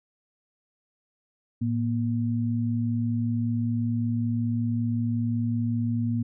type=tone pair together; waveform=sine; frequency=111.94 / 237.2 Hz; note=A2 / A#3; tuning=+30 / +30 cents; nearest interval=octave + minor second; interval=1300 cents; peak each=-26 dBFS; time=1.61-6.23 s; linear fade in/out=10 ms; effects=none